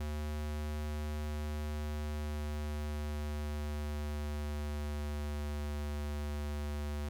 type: tone with pitch glide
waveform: square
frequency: 75.2 to 73.57 Hz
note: D2 to D2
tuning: +42 to +4 cents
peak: -36 dBFS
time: 0-7.09 s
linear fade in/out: 5 ms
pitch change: -38 cents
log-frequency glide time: 1.37-5.75 s
effects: 13-bit